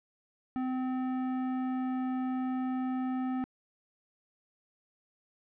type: tone with tanh clipping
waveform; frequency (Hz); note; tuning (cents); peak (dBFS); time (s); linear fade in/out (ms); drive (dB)
sine; 257.1; C4; -30; -32; 0.56-3.44; 0; 16
effects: low-pass 2000 Hz 12 dB/octave